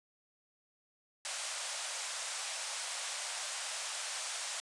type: band-pass noise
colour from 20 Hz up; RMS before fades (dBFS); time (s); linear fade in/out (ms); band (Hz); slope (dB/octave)
white; -40; 1.25-4.6; 0; 550 to 9400; 48
effects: resampled to 24000 Hz